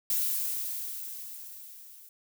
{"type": "noise with level ramp", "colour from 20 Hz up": "violet", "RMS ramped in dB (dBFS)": [-27, -52], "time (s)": [0.1, 2.09], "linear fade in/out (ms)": 2, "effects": []}